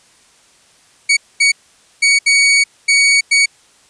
sawtooth tone bursts at uneven times, 2243 Hz, C#7, 20 cents sharp, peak -5 dBFS, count 6, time 1.09-1.17 / 1.4-1.52 / 2.02-2.19 / 2.26-2.64 / 2.88-3.21 / 3.31-3.46 s, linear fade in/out 10 ms, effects white hiss -50 dBFS RMS until 3.89 s + resampled to 22050 Hz

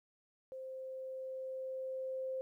sine tone with level ramp, 523.3 Hz, C5, in tune, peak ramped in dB -43 to -36 dBFS, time 0.52-2.41 s, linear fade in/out 0 ms, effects 13-bit

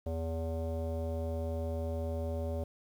square tone with low-pass filter, 81.6 Hz, E2, 17 cents flat, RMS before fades -35 dBFS, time 0.06-2.64 s, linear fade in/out 5 ms, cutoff 590 Hz, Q 3.9, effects 10-bit

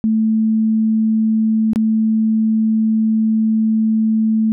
sine tone with dropouts, 220 Hz, A3, in tune, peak -12 dBFS, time 0.04-4.52 s, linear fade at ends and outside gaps 0 ms, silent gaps 1.733-1.759 s, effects none

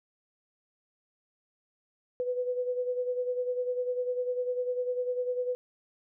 sine beating tone pair, 496.2 / 506.2 Hz, B4 / B4, +8 / +43 cents, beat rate 10 Hz, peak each -29 / -36 dBFS, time 2.2-5.55 s, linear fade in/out 0 ms, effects none

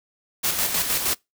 white noise with tremolo, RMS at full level -22 dBFS, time 0.43-1.15 s, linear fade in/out 20 ms, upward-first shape square, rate 6.4 Hz, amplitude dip 45%, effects noise-tail reverb RT60 0.2 s tail -25 dB re dry

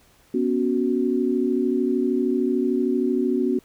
sine tone cluster, 244.7 / 277.9 / 370 Hz, B3 / C#4 / F#4, -16 / +4 / 0 cents, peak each -23 / -24 / -23 dBFS, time 0.34-3.59 s, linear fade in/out 5 ms, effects pink hiss -57 dBFS RMS until 3.64 s

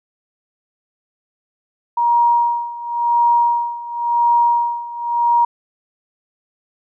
sine tone with tremolo, 947 Hz, A#5, 27 cents sharp, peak -10 dBFS, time 1.97-5.45 s, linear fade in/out 5 ms, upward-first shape sine, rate 0.94 Hz, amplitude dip 85%, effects none

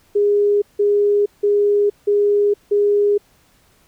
sine tone bursts, 410 Hz, G#4, 22 cents flat, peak -12 dBFS, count 5, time 0.15-3.18 s, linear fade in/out 10 ms, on 470 ms, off 170 ms, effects pink hiss -56 dBFS RMS until 3.87 s

